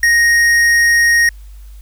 sine tone with tanh clipping, 1868 Hz, A#6, 3 cents sharp, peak -10 dBFS, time 0.03-1.29 s, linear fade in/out 2 ms, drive 13 dB, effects added 50 Hz sine -32 dBFS peak until 1.81 s + white hiss -52 dBFS RMS until 1.81 s

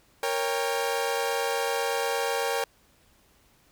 sawtooth chord, G diminished, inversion first, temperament equal with one note detuned, 466.2 / 554.4 / 796.8 Hz, Bb4 / Db5 / G5, 0 / 0 / +28 cents, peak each -25 / -27 / -27 dBFS, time 0.23-2.64 s, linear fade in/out 2 ms, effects pink hiss -62 dBFS RMS until 3.71 s

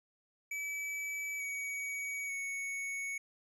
square tone with pitch steps, 2296 / 2258 / 2220 Hz, D7 / C#7 / C#7, -40 / +31 / +2 cents, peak -37 dBFS, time 0.51-3.18 s, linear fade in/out 5 ms, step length 890 ms, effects low-pass 12000 Hz 12 dB/octave

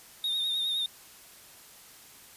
triangle tone with vibrato, 3690 Hz, A#7, 18 cents flat, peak -26 dBFS, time 0.24-0.86 s, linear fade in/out 2 ms, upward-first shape triangle, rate 9.7 Hz, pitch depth 55 cents each way, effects white hiss -52 dBFS RMS until 2.36 s + resampled to 32000 Hz

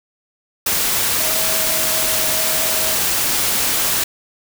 sine tone in noise, 640 Hz, D#5, 49 cents sharp, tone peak -28 dBFS, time 1.2-2.96 s, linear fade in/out 5 ms, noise white, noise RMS -18 dBFS, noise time 0.66-4.04 s, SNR -13 dB, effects none

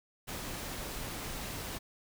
pink noise, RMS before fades -40 dBFS, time 0.27-1.79 s, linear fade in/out 20 ms, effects none

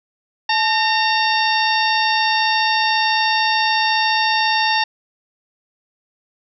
harmonic tone with a mistuned harmonic, 914 Hz, A#5, 34 cents flat, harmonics 1 / 2 / 3 / 4 / 5 / 6, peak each -18 / -21 / -23 / -24 / -25 / -26 dBFS, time 0.49-4.84 s, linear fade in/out 5 ms, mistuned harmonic 1, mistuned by -84 cents, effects none

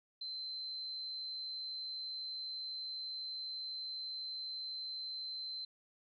sine tone, 4086 Hz, C8, 42 cents flat, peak -40 dBFS, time 0.21-5.65 s, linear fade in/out 5 ms, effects none

